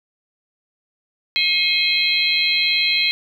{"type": "tone cluster", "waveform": "sine", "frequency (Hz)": [2153, 2529, 3242, 4001, 4160], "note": ["C7", "D#7", "G#7", "B7", "C8"], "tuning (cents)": [49, 28, -42, 22, -11], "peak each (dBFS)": -22, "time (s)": [1.36, 3.11], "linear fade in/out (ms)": 0, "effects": ["8-bit"]}